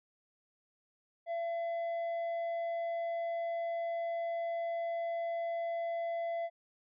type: tone with tanh clipping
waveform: sine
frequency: 675 Hz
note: E5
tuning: 41 cents sharp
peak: -34 dBFS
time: 1.26-6.5 s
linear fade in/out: 50 ms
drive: 5 dB
effects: none